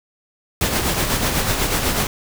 pink noise with tremolo, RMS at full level -18 dBFS, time 0.61-2.07 s, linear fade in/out 2 ms, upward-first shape sine, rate 8.1 Hz, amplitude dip 45%, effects none

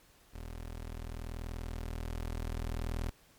25% pulse tone with level ramp, 40.63 Hz, E1, 24 cents flat, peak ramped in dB -38 to -29 dBFS, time 0.33-3.11 s, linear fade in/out 20 ms, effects pink hiss -63 dBFS RMS until 3.38 s + MP3 96 kbps

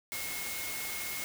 sine tone in noise, 2161 Hz, C#7, 45 cents flat, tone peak -41 dBFS, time 0.12-1.24 s, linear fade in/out 0 ms, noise white, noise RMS -38 dBFS, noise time 0.12-1.24 s, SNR -6 dB, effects none

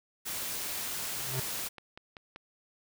white noise, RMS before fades -36 dBFS, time 0.25-1.69 s, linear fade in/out 20 ms
square tone with exponential growth, 130 Hz, C3, 11 cents flat, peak -30 dBFS, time 1.11-1.4 s, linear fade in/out 5 ms, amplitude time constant 61 ms
click train, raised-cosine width 0.3 ms, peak -29 dBFS, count 5, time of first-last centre 1.59-2.361 s, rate 5.19 Hz
effects none

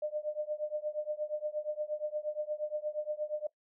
sine tone with tremolo, 604 Hz, D5, 48 cents sharp, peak -29 dBFS, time 0.02-3.47 s, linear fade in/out 5 ms, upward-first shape triangle, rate 8.5 Hz, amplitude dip 100%, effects noise-tail reverb RT60 0.1 s tail -19 dB re dry

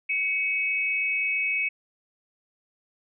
sine tone pair together, 2237 / 2566 Hz, C#7 / E7, +15 / -47 cents, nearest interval major second, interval 238 cents, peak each -26 dBFS, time 0.09-1.69 s, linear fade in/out 10 ms, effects none

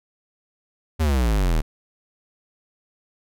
square exponential sweep, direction down, 82.41 to 36.71 Hz, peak -18 dBFS, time 0.99-1.62 s, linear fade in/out 20 ms, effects none

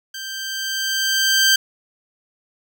15% pulse tone with level ramp, 1568 Hz, G6, in tune, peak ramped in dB -23 to -5 dBFS, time 0.14-1.56 s, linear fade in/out 5 ms, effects none

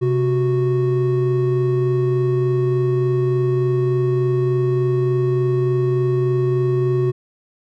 triangle tone pair together, 130.5 / 368.1 Hz, C3 / F#4, -4 / -9 cents, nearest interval octave + tritone, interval 1795 cents, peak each -16 dBFS, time 0.01-7.12 s, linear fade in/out 20 ms, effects none

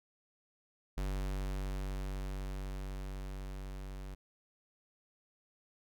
square tone with level ramp, 48 Hz, G1, 36 cents flat, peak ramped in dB -34 to -43 dBFS, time 0.97-4.15 s, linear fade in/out 10 ms, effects none

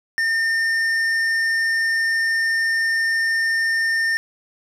triangle tone with tanh clipping, 1813 Hz, A#6, 49 cents flat, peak -19 dBFS, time 0.18-4.17 s, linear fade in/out 0 ms, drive 13 dB, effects none

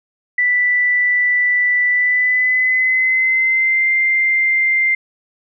sine tone with pitch glide, 1975.5 to 2093 Hz, B6 to C7, 0 to 0 cents, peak -12 dBFS, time 0.38-4.95 s, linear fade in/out 5 ms, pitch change +100 cents, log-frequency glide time 1.89-3.91 s, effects none

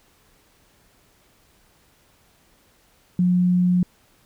sine tone, 179.4 Hz, F3, 47 cents sharp, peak -15 dBFS, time 3.19-3.83 s, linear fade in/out 2 ms, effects pink hiss -59 dBFS RMS until 4.25 s

